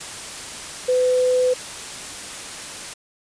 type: tone in noise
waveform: sine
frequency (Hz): 504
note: B4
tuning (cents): +35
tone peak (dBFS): -15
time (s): 0.88-1.54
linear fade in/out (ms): 10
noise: white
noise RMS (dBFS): -33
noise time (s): 0-2.94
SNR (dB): +15
effects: resampled to 22050 Hz